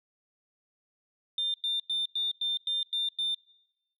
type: tone bursts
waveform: sine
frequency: 3600 Hz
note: A7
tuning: 39 cents sharp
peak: -26 dBFS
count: 8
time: 1.38-3.346 s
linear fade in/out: 2 ms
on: 160 ms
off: 98 ms
effects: noise-tail reverb RT60 1.0 s tail -24 dB re dry + tanh soft clip ceiling -23 dBFS